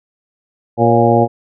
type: harmonic tone with a mistuned harmonic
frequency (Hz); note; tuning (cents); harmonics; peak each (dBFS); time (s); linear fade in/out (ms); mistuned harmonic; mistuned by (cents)
117.5; A#2; +14; 1 / 2 / 3 / 4 / 5 / 6 / 7; -16 / -16 / -16 / -16 / -16 / -16 / -16; 0.77-1.28; 50; 5; -61
effects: none